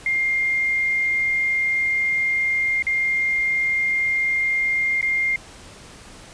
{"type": "tone with dropouts", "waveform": "sine", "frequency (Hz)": 2114, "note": "C7", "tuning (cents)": 17, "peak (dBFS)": -18, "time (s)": [0.06, 5.36], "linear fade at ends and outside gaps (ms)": 2, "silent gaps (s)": [[2.824, 2.867], [5.012, 5.027]], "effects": ["pink hiss -43 dBFS RMS until 6.33 s", "resampled to 22050 Hz"]}